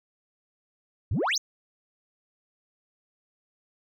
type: exponential sweep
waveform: sine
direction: up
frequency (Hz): 75.3 to 6840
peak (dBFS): -21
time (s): 1.11-1.38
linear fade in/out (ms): 5
effects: tanh soft clip ceiling -22 dBFS